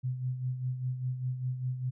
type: tone with tremolo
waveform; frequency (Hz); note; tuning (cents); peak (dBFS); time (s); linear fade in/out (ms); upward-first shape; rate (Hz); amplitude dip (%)
sine; 127.4; C3; -46; -28; 0.03-1.91; 20; sine; 5; 60
effects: none